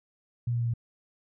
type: tone with pitch steps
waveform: sine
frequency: 119.8 / 118.84 / 117.88 / 116.93 Hz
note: A#2 / A#2 / A#2 / A#2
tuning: +48 / +34 / +20 / +6 cents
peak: -25 dBFS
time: 0.47-0.738 s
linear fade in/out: 5 ms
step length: 67 ms
effects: none